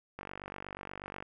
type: click train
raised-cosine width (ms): 0.5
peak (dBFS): -26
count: 51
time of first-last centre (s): 0.19-1.225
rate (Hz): 48.3
effects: none